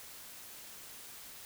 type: silence
effects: white hiss -50 dBFS RMS until 1.45 s